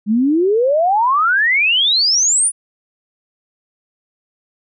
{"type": "exponential sweep", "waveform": "sine", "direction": "up", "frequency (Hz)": [201.3, 9956], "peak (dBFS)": -11, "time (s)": [0.06, 2.52], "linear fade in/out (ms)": 50, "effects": []}